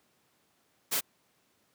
white noise, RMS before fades -29 dBFS, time 0.91-1.01 s, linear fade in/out 20 ms, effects pink hiss -70 dBFS RMS until 1.74 s + high-pass 150 Hz 12 dB/octave

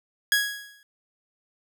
sawtooth tone with exponential decay, 1661.2 Hz, G#6, in tune, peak -13 dBFS, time 0.32-0.83 s, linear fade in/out 1 ms, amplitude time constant 110 ms, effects none

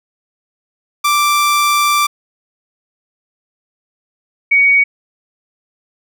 sawtooth / sine tone pair in turn, 1174.7 / 2245 Hz, D6 / C#7, 0 / +21 cents, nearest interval major seventh, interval 1121 cents, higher second, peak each -7 dBFS, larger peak neither, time 1.04-2.07 / 4.51-4.84 s, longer first, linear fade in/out 10 ms, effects none

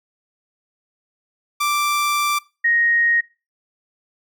sawtooth / sine tone pair in turn, 1174.7 / 1871.7 Hz, D6 / A#6, 0 / +7 cents, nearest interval minor sixth, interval 807 cents, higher second, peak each -14 dBFS, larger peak neither, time 1.6-2.39 / 2.64-3.21 s, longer first, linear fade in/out 10 ms, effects noise-tail reverb RT60 0.3 s tail -22 dB re dry

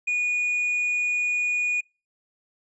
sine tone with hard clipping, 2455 Hz, D#7, 24 cents flat, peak -22 dBFS, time 0.07-1.81 s, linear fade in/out 10 ms, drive 2 dB, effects noise-tail reverb RT60 0.3 s tail -26 dB re dry + resampled to 22050 Hz

